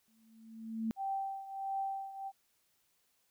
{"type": "tone with exponential growth", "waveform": "sine", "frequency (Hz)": 223.7, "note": "A3", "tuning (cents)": 29, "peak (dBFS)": -30, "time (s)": [0.08, 0.91], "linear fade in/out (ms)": 0, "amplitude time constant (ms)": 180}
{"type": "tone with tremolo", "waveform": "sine", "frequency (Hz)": 780, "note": "G5", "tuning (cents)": -9, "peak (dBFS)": -32, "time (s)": [0.96, 2.32], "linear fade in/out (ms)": 50, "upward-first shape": "triangle", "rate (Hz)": 1.5, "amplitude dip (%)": 80}
{"effects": ["white hiss -75 dBFS RMS until 3.3 s"]}